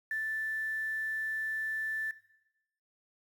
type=tone with quantisation; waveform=sine; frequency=1760 Hz; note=A6; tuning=in tune; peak=-31 dBFS; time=0.11-2.11 s; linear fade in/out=2 ms; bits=9; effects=noise-tail reverb RT60 0.9 s tail -17 dB re dry